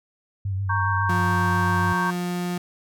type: tone with vibrato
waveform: sine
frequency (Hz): 96.8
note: G2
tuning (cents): -21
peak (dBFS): -23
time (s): 0.45-1.93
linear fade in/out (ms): 5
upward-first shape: sine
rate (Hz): 7.3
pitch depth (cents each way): 47
type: chord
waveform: sine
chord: G diminished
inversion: first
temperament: equal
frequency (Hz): 932.3 / 1108.7 / 1568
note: Bb5 / Db6 / G6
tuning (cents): 0 / 0 / 0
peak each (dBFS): -26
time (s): 0.69-2.11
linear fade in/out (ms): 10
type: tone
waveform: 35% pulse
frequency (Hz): 177.3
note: F3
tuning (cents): +26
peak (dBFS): -23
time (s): 1.09-2.58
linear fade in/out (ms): 5
effects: none